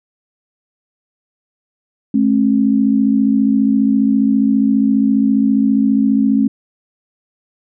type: tone pair together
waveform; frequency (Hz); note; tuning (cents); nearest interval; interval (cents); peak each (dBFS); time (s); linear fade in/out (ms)
sine; 214.9 / 269.7; A3 / C#4; -41 / -47; major third; 394; -13; 2.14-6.48; 5
effects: none